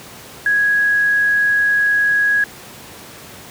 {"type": "tone", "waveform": "sine", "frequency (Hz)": 1661.2, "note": "G#6", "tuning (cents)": 0, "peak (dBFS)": -12, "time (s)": [0.46, 2.44], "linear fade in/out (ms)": 2, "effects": ["pink hiss -37 dBFS RMS until 3.5 s", "high-pass 100 Hz 12 dB/octave"]}